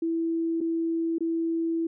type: tone with dropouts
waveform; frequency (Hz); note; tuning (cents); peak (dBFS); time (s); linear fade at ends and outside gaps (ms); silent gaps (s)
sine; 330; E4; +2; -24; 0.02-1.87; 5; 0.606-0.611 / 1.184-1.206
effects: none